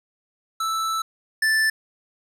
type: tone pair in turn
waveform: square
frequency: 1318.5 / 1760 Hz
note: E6 / A6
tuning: 0 / 0 cents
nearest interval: perfect fourth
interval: 500 cents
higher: second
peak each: -23 / -18 dBFS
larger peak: second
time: 0.6-1.02 / 1.42-1.7 s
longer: first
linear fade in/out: 5 ms
effects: low-pass 12000 Hz 12 dB/octave + 9-bit